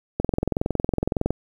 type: click train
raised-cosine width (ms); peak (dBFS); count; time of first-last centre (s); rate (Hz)
2; -8; 25; 0.2-1.306; 21.7
effects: 8-bit